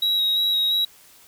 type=tone with vibrato; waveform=triangle; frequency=3836 Hz; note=A#7; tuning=49 cents sharp; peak=-17 dBFS; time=0.02-0.85 s; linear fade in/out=5 ms; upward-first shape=square; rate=2.9 Hz; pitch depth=15 cents each way; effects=white hiss -51 dBFS RMS until 1.27 s